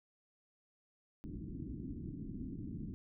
white low-pass noise, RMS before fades -44 dBFS, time 1.24-2.94 s, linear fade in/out 0 ms, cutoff 310 Hz, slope 48 dB/octave, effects none

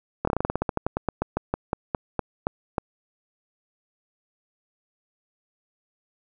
slowing click train, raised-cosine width 1 ms, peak -9 dBFS, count 23, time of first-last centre 0.25-2.782 s, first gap 24 ms, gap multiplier 1.13, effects none

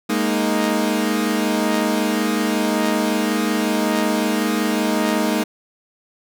sawtooth chord, Ab suspended second, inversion none, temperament equal, 207.7 / 233.1 / 311.1 Hz, Ab3 / Bb3 / Eb4, 0 / 0 / 0 cents, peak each -18 dBFS, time 0.09-5.44 s, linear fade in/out 10 ms, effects none

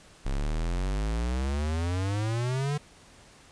square exponential sweep, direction up, 32.7 to 149.7 Hz, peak -27 dBFS, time 0.25-2.78 s, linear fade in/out 10 ms, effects pink hiss -54 dBFS RMS until 3.51 s + resampled to 22050 Hz

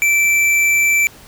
sine tone with tanh clipping, 2333 Hz, D7, 12 cents flat, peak -13 dBFS, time 0.02-1.07 s, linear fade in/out 0 ms, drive 15 dB, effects pink hiss -42 dBFS RMS until 1.27 s

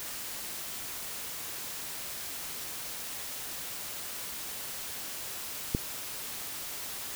click, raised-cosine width 3 ms, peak -13 dBFS, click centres 5.749 s, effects white hiss -39 dBFS RMS until 7.15 s

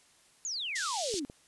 sine exponential sweep, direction down, 7150 to 260 Hz, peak -33 dBFS, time 0.45-1.25 s, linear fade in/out 0 ms
pink band-pass noise, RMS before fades -37 dBFS, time 0.75-1.2 s, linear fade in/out 10 ms, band 3600 to 8300 Hz, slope 24 dB/octave
clicks, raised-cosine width 2 ms, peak -30 dBFS, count 2, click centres 1.141 / 1.299 s
effects white hiss -63 dBFS RMS until 1.47 s + resampled to 24000 Hz

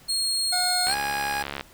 30% pulse tone, 4269 Hz, C8, 34 cents sharp, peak -20 dBFS, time 0.08-0.95 s, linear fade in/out 20 ms
25% pulse tone with pitch glide, 722 to 824.6 Hz, F#5 to G#5, -43 to -13 cents, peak -22 dBFS, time 0.52-1.43 s, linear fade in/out 10 ms, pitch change +230 cents, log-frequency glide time 0.86-0.94 s
click train, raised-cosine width 0.3 ms, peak -14 dBFS, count 53, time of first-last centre 0.87-1.61 s, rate 70.3 Hz
effects pink hiss -52 dBFS RMS until 1.73 s

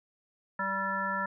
harmonic tone, 193.9 Hz, G3, 19 cents flat, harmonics 1 / 3 / 5 / 7 / 9, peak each -39 / -40 / -34 / -34 / -34 dBFS, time 0.59-1.26 s, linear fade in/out 5 ms, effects none

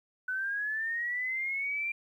sine linear sweep, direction up, 1492 to 2381 Hz, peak -30 dBFS, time 0.28-1.92 s, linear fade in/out 5 ms, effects 11-bit

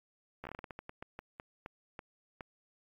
slowing click train, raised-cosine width 0.5 ms, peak -28 dBFS, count 17, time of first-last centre 0.44-2.408 s, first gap 13 ms, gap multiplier 1.26, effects AAC 64 kbps

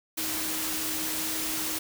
sine tone in noise, 315 Hz, D#4, 21 cents sharp, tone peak -38 dBFS, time 0.17-1.79 s, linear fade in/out 10 ms, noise white, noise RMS -31 dBFS, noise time 0.17-1.79 s, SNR -10 dB, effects none

